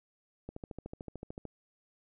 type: click train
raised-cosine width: 2 ms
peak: -28 dBFS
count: 14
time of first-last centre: 0.49-1.453 s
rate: 13.5 Hz
effects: none